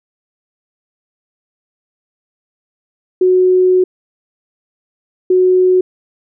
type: tone pair in turn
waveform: sine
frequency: 368.1 / 368.1 Hz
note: F#4 / F#4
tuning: -9 / -9 cents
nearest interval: unison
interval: 0 cents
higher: neither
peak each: -7 dBFS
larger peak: neither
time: 3.21-3.84 / 5.3-5.81 s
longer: first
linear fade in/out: 5 ms
effects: none